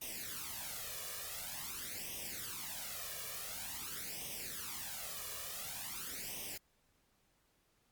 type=noise with flanger; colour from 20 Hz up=white; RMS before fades=-44 dBFS; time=0.01-6.58 s; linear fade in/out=10 ms; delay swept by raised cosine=0.34 to 1.74 ms; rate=0.47 Hz; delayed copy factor=+0.8; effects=pink hiss -75 dBFS RMS until 7.91 s + Opus 48 kbps